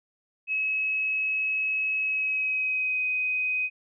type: tone with pitch glide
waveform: sine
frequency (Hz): 2569 to 2509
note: E7 to D#7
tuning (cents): -45 to +14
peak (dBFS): -24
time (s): 0.47-3.7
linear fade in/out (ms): 50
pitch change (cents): -41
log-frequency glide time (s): 1.99-3.05
effects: none